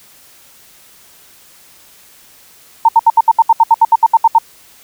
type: tone bursts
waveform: sine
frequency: 910 Hz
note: A#5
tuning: 42 cents flat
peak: -3 dBFS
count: 15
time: 2.85-4.385 s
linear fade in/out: 5 ms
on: 37 ms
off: 70 ms
effects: white hiss -44 dBFS RMS until 4.83 s